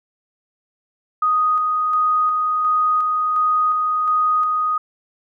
sine tone with tremolo, 1245 Hz, D#6, 1 cent sharp, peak -14 dBFS, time 1.22-4.78 s, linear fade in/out 5 ms, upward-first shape square, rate 1.4 Hz, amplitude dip 25%, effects none

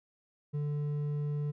sine tone with hard clipping, 146.83 Hz, D3, in tune, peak -32 dBFS, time 0.53-1.52 s, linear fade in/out 20 ms, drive 5 dB, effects none

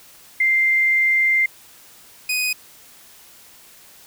sine / sawtooth tone pair in turn, 2093 / 2495 Hz, C7 / D#7, 0 / +4 cents, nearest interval minor third, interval 304 cents, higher second, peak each -14 / -16 dBFS, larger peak first, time 0.4-1.46 / 2.29-2.53 s, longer first, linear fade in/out 5 ms, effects white hiss -47 dBFS RMS until 4.06 s

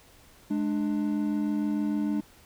triangle tone pair together, 210 / 296.6 Hz, G#3 / D4, +19 / +17 cents, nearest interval tritone, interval 598 cents, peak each -26 dBFS, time 0.5-2.21 s, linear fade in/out 10 ms, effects pink hiss -56 dBFS RMS until 2.45 s

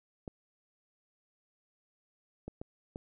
clicks, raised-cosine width 2 ms, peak -27 dBFS, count 4, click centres 0.278 / 2.48 / 2.615 / 2.959 s, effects none

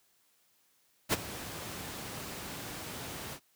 pink noise with ADSR envelope, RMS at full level -25 dBFS, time 1.09-3.4 s, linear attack 39 ms, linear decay 27 ms, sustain -16 dB, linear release 73 ms, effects white hiss -70 dBFS RMS until 3.55 s + high-pass 80 Hz 12 dB/octave

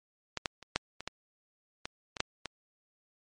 clicks, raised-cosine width 0.2 ms, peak -16 / -12 / -29 / -9 / -22 / -17 / -18 / -20 / -9 / -18 dBFS, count 10, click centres 0.373 / 0.458 / 0.627 / 0.76 / 1.006 / 1.076 / 1.855 / 2.168 / 2.204 / 2.457 s, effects MP3 48 kbps

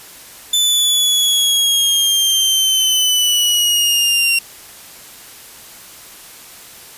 sawtooth linear sweep, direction down, 3516 to 2749 Hz, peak -9 dBFS, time 0.53-4.39 s, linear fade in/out 5 ms, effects white hiss -38 dBFS RMS until 6.97 s + resampled to 32000 Hz

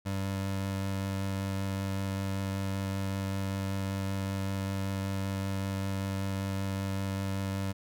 25% pulse tone with vibrato, 97.2 Hz, G2, 14 cents flat, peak -27 dBFS, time 0.05-7.73 s, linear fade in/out 20 ms, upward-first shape sine, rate 5.2 Hz, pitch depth 9 cents each way, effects none

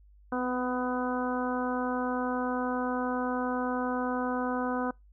harmonic tone with a mistuned harmonic, 250 Hz, B3, 21 cents sharp, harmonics 1 / 2 / 3 / 4 / 5 / 6, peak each -31 / -34 / -36 / -37 / -38 / -39 dBFS, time 0.32-4.91 s, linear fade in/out 5 ms, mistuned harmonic 1, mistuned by +18 cents, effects noise-tail reverb RT60 0.2 s tail -26 dB re dry + added 50 Hz sine -54 dBFS peak until 5.12 s

